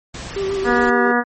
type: noise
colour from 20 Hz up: pink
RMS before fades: -31 dBFS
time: 0.14-0.9 s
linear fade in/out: 5 ms
type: tone with vibrato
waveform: triangle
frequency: 390.1 Hz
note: G4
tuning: 8 cents flat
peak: -17 dBFS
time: 0.36-1.12 s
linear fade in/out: 5 ms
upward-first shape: square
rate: 7.2 Hz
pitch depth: 23 cents each way
type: harmonic tone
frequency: 241.2 Hz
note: B3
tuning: 41 cents flat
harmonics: 1 / 2 / 3 / 4 / 5 / 6 / 7 / 8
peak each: -19 / -21 / -22 / -24 / -23 / -23 / -21 / -28 dBFS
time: 0.64-1.24 s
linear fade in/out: 50 ms
effects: MP3 32 kbps